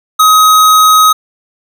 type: tone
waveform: square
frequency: 1264 Hz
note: D#6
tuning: 27 cents sharp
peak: -4 dBFS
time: 0.19-1.13 s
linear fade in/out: 10 ms
effects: none